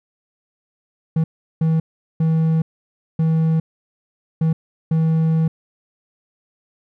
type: tone bursts at uneven times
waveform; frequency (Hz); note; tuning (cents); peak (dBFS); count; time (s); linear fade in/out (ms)
triangle; 160.9; E3; -42; -12; 6; 1.16-1.24 / 1.61-1.8 / 2.2-2.62 / 3.19-3.6 / 4.41-4.53 / 4.91-5.48; 5
effects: none